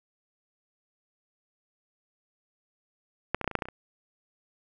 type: clicks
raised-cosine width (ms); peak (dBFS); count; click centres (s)
0.5; -9 / -17 / -14 / -11 / -23 / -7 / -29 / -14 / -24 / -24; 10; 3.346 / 3.413 / 3.444 / 3.477 / 3.513 / 3.553 / 3.589 / 3.622 / 3.655 / 3.686
effects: none